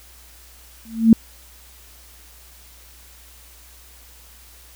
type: tone with exponential growth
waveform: sine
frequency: 225.4 Hz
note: A3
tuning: 42 cents sharp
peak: -3 dBFS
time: 0.85-1.13 s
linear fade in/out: 2 ms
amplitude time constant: 59 ms
effects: added 60 Hz sine -48 dBFS peak until 4.75 s + white hiss -48 dBFS RMS until 4.75 s